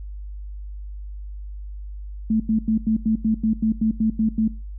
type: tone bursts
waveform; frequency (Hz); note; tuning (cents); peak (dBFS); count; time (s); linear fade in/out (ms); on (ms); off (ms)
sine; 220; A3; 0; -16; 12; 2.3-4.479; 5; 100; 89
effects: noise-tail reverb RT60 0.3 s tail -20 dB re dry + added 50 Hz sine -31 dBFS peak until 4.78 s